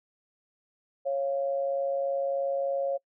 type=tone pair together; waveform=sine; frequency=550.8 / 694 Hz; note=C#5 / F5; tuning=-11 / -11 cents; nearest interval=major third; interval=400 cents; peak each=-26 / -35 dBFS; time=1.05-2.98 s; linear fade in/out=20 ms; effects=noise-tail reverb RT60 0.1 s tail -26 dB re dry